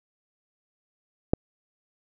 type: click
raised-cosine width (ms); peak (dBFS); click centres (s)
2; -6; 1.335
effects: none